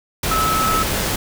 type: tone in noise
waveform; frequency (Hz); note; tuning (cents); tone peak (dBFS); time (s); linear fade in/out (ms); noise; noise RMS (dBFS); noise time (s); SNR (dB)
sine; 1300; E6; -24; -17; 0.31-0.83; 5; pink; -21; 0.23-1.16; +1
effects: none